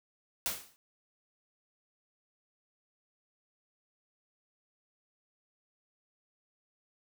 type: noise with exponential decay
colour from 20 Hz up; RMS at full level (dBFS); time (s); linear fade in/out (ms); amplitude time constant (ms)
white; -30; 0.46-0.76; 0; 64
effects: none

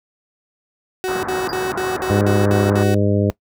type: tone bursts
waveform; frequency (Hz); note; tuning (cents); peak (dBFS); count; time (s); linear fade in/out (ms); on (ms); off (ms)
35% pulse; 373.2; F#4; +15; -18; 8; 1.04-2.945; 0; 190; 55
type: low-pass noise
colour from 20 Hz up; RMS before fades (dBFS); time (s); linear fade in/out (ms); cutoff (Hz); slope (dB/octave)
white; -27; 1.08-2.83; 0; 1600; 48
type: tone with exponential decay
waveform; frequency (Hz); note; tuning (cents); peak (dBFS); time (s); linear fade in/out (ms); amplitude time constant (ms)
triangle; 4821; D8; +45; -22; 1.49-1.6; 2; 23
type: harmonic tone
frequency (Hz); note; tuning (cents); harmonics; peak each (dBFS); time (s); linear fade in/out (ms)
101.7; G#2; -36; 1 / 2 / 3 / 4 / 5 / 6; -17 / -20 / -22 / -23 / -24 / -25; 2.1-3.3; 0
effects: noise-tail reverb RT60 0.1 s tail -20 dB re dry + high-pass 60 Hz 12 dB/octave

